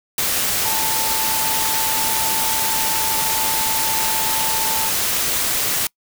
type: tone in noise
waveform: sine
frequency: 884 Hz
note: A5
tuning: 8 cents sharp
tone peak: -25 dBFS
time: 0.65-4.89 s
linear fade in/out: 2 ms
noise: white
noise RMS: -20 dBFS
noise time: 0.18-5.87 s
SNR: -8 dB
effects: noise-tail reverb RT60 0.1 s tail -26 dB re dry